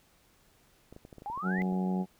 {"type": "clicks", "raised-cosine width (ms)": 2, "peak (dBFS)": -34, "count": 11, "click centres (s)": [0.926, 0.964, 1.051, 1.128, 1.183, 1.221, 1.3, 1.376, 1.586, 1.621, 1.725]}
{"type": "exponential sweep", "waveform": "sine", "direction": "up", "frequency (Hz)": [784, 2099], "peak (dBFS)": -34, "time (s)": [1.26, 1.62], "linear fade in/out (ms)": 0}
{"type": "harmonic tone", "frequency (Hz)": 92.9, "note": "F#2", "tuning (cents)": 7, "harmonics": [2, 3, 4, 5, 6, 7, 8, 9], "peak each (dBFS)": [-28, -44, -39, -45, -49, -50, -43, -42], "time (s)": [1.42, 2.06], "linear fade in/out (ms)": 50}
{"effects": ["pink hiss -65 dBFS RMS until 2.19 s"]}